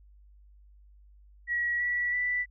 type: tone with pitch steps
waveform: sine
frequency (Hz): 1918 / 1945.9 / 1974.2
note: A#6 / B6 / B6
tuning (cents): +49 / -26 / -1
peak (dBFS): -26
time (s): 1.47-2.46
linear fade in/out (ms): 50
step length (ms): 330
effects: added 50 Hz sine -53 dBFS peak until 2.5 s